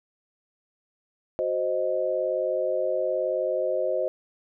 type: chord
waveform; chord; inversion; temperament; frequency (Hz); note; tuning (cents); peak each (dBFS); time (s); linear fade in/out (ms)
sine; C diminished; second; equal; 370 / 523.3 / 622.3; Gb4 / C5 / Eb5; 0 / 0 / 0; -31 / -26 / -27; 1.39-4.08; 0
effects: none